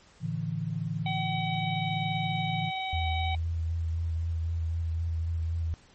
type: chord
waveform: sine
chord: A suspended fourth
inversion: none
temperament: equal with one note detuned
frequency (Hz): 110 / 143.89 / 164.81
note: A2 / D3 / E3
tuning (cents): 0 / -35 / 0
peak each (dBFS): -35 / -34 / -32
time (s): 0.2-2.72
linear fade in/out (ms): 50
type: harmonic tone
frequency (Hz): 759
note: F#5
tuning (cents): +44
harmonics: 1 / 3 / 4 / 5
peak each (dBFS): -32 / -36 / -43 / -38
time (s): 1.06-3.35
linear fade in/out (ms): 2
type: tone with vibrato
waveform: sine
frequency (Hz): 82.41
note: E2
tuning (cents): 0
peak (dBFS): -27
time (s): 2.93-5.74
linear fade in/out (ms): 0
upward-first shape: sine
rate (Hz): 3.9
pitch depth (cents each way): 25
effects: pink hiss -58 dBFS RMS until 5.94 s + MP3 32 kbps